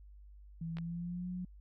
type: tone with pitch glide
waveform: sine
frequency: 164.81 to 180.77 Hz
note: E3 to F#3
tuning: 0 to -40 cents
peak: -37 dBFS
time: 0.61-1.45 s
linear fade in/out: 5 ms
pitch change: +160 cents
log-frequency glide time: 0.74-1.29 s
type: clicks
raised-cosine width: 0.3 ms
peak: -32 dBFS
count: 2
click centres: 0.77 / 0.785 s
effects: added 50 Hz sine -52 dBFS peak until 1.6 s